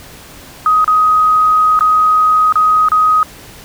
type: tone with dropouts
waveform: sine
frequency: 1256 Hz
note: D#6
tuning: 16 cents sharp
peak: -7 dBFS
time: 0.66-3.23 s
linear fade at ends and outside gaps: 1 ms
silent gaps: 0.844-0.878 / 1.791-1.808 / 2.524-2.556 / 2.886-2.918 s
effects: pink hiss -36 dBFS RMS until 3.64 s